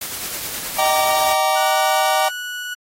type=noise with tremolo; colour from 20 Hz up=white; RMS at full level=-26 dBFS; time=0.01-1.34 s; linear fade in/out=5 ms; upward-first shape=triangle; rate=9.5 Hz; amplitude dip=35%
type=chord; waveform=square; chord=Eb major seventh; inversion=none; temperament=equal with one note detuned; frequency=622.3 / 767.4 / 932.3 / 1174.7 Hz; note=Eb5 / G5 / Bb5 / D6; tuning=0 / -37 / 0 / 0 cents; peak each=-22 / -19 / -24 / -24 dBFS; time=0.78-2.29 s; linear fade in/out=10 ms
type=tone; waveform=30% pulse; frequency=1471 Hz; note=F#6; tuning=11 cents flat; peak=-23 dBFS; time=1.55-2.75 s; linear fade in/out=20 ms
effects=AAC 48 kbps